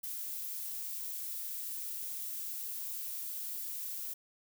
violet noise, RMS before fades -40 dBFS, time 0.03-4.14 s, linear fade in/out 10 ms, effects none

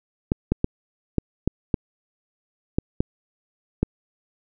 clicks, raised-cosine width 3 ms, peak -6 dBFS, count 9, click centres 0.319 / 0.52 / 0.644 / 1.183 / 1.476 / 1.742 / 2.785 / 3.005 / 3.83 s, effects none

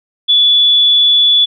sine tone, 3439 Hz, A7, 40 cents flat, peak -6 dBFS, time 0.28-1.46 s, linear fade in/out 20 ms, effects none

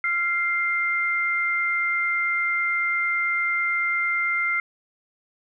sine tone pair together, 1383 / 2097 Hz, F6 / C7, -17 / +3 cents, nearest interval perfect fifth, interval 720 cents, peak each -26 / -22 dBFS, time 0.04-4.6 s, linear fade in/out 2 ms, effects none

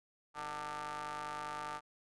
sawtooth ring-modulated tone, 145 Hz, D3, 22 cents flat, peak -33 dBFS, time 0.34-1.81 s, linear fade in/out 50 ms, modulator 1040 Hz, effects resampled to 24000 Hz

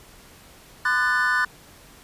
triangle tone cluster, 1015 / 1203 / 1485 / 1761 Hz, B5 / D6 / F#6 / A6, +47 / +41 / +6 / +1 cents, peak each -26 / -26 / -20 / -22 dBFS, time 0.85-1.45 s, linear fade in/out 5 ms, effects pink hiss -49 dBFS RMS until 2.03 s + resampled to 32000 Hz

